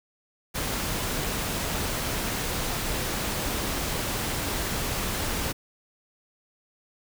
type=noise; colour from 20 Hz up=pink; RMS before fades=-29 dBFS; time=0.54-5.53 s; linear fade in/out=20 ms; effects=none